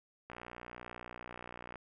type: click train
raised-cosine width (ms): 0.5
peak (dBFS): -30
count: 89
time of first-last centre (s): 0.3-1.757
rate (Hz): 60.4
effects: none